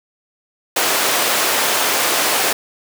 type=high-pass noise; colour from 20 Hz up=pink; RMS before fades=-17 dBFS; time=0.76-2.53 s; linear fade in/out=5 ms; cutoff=500 Hz; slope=12 dB/octave; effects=none